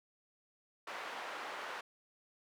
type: band-pass noise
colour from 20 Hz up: white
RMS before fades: -44 dBFS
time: 0.87-1.81 s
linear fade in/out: 5 ms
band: 540 to 1600 Hz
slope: 12 dB/octave
effects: none